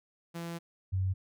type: tone pair in turn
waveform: sawtooth / sine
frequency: 168.9 / 94.35 Hz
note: E3 / F#2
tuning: +42 / +34 cents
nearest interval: minor seventh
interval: 1008 cents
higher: first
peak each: -33 / -27 dBFS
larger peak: second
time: 0.34-0.59 / 0.92-1.14 s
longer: first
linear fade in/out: 20 ms
effects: none